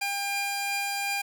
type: tone pair together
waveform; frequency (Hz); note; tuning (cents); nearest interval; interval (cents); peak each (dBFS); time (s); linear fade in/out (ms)
sawtooth; 800.9 / 2400; G5 / D7; +37 / +37; octave + perfect fifth; 1900; -27; 0.01-1.22; 10
effects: none